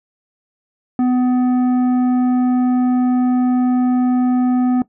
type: tone with tanh clipping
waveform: sine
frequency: 250.5 Hz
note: B3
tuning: 25 cents sharp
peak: -14 dBFS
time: 0.99-4.82 s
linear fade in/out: 2 ms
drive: 9 dB
effects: noise-tail reverb RT60 0.1 s tail -17 dB re dry